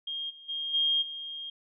sine tone with level steps, 3228 Hz, G#7, 50 cents flat, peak -32 / -47 / -31 / -23 / -36 dBFS, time 0.07-1.5 s, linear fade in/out 5 ms, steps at 0.29 / 0.48 / 0.73 / 1.01 s, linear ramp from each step 20 ms, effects none

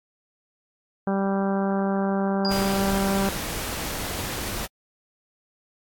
harmonic tone, 195.7 Hz, G3, 3 cents flat, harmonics 1 / 2 / 3 / 4 / 5 / 6 / 7 / 8, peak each -23 / -29 / -30 / -31 / -36 / -38 / -39 / -40 dBFS, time 1.07-3.29 s, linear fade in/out 2 ms
sine tone with exponential decay, 4843 Hz, D#8, 48 cents flat, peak -25 dBFS, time 2.45-3.19 s, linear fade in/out 0 ms, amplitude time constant 160 ms
pink noise, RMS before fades -30 dBFS, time 2.5-4.67 s, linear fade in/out 20 ms
effects AAC 64 kbps

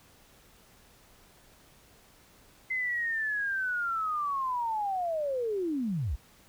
sine linear sweep, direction down, 2068 to 49 Hz, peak -28 dBFS, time 2.7-6.16 s, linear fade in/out 10 ms, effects pink hiss -59 dBFS RMS until 6.48 s

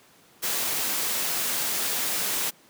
white noise, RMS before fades -27 dBFS, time 0.42-2.51 s, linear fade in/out 20 ms, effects pink hiss -56 dBFS RMS until 2.69 s + high-pass 150 Hz 12 dB/octave

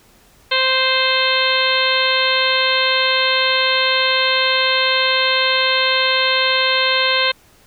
harmonic tone, 522 Hz, C5, 4 cents flat, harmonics 1 / 2 / 3 / 4 / 5 / 6 / 7 / 8, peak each -22 / -22 / -22 / -22 / -22 / -22 / -22 / -22 dBFS, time 0.51-7.32 s, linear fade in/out 10 ms, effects pink hiss -51 dBFS RMS until 7.66 s

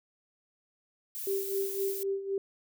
violet noise, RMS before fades -38 dBFS, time 1.15-2.03 s, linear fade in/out 0 ms
sine tone with tremolo, 392 Hz, G4, in tune, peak -27 dBFS, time 1.27-2.38 s, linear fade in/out 2 ms, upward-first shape sine, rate 3.9 Hz, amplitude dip 70%
effects none

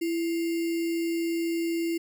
sine tone with sample-and-hold, 334 Hz, E4, 23 cents sharp, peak -25 dBFS, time 0.01-1.98 s, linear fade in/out 10 ms, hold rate 2450 Hz, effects none

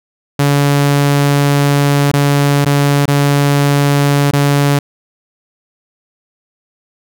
sawtooth tone with dropouts, 142.5 Hz, C#3, 48 cents sharp, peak -5 dBFS, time 0.39-4.79 s, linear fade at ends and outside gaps 5 ms, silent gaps 2.116-2.135 / 2.648-2.659 / 3.057-3.079 / 4.311-4.333 s, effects none

